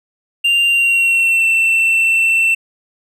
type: tone with pitch glide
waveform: triangle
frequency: 2786 to 2686 Hz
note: F7 to E7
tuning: -5 to +32 cents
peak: -9 dBFS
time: 0.44-2.55 s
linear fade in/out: 10 ms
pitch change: -63 cents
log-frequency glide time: 0.65-1.46 s
effects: none